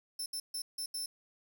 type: tone bursts at uneven times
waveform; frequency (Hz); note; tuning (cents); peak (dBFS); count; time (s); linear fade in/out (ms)
25% pulse; 5320; E8; +15; -31; 5; 0.19-0.26 / 0.33-0.4 / 0.54-0.62 / 0.78-0.86 / 0.94-1.06; 5
effects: 10-bit